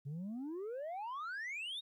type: exponential sweep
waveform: sine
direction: up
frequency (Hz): 133.7 to 3800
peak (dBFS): -37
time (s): 0.05-1.81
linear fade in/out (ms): 20
effects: tanh soft clip ceiling -39 dBFS + 13-bit